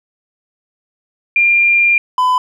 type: tone pair in turn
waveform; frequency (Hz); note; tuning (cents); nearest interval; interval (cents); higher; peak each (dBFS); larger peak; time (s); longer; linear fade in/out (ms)
sine / triangle; 2394 / 1006.6; D7 / B5; +33 / +33; octave + minor third; 1500; first; -8; neither; 1.36-1.98 / 2.18-2.38; first; 2
effects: none